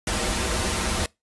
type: noise with comb filter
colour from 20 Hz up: pink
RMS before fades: -25 dBFS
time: 0.07-1.06 s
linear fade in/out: 2 ms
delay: 7.1 ms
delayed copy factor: -0.7
effects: noise-tail reverb RT60 0.2 s tail -23 dB re dry + resampled to 24000 Hz